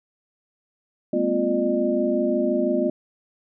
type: tone cluster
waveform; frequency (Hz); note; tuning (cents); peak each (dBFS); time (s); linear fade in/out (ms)
sine; 203.4 / 229.9 / 255.9 / 349.5 / 605; G#3 / A#3 / C4 / F4 / D#5; -36 / -24 / -38 / +1 / -49; -30 / -27 / -25 / -24 / -24; 1.13-2.9; 5
effects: none